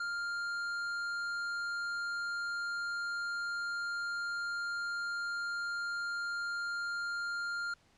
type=tone with tanh clipping; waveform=triangle; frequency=1400 Hz; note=F6; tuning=4 cents sharp; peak=-36 dBFS; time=0-7.74 s; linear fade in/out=5 ms; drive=16 dB; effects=pink hiss -67 dBFS RMS until 7.97 s + low-pass 7000 Hz 12 dB/octave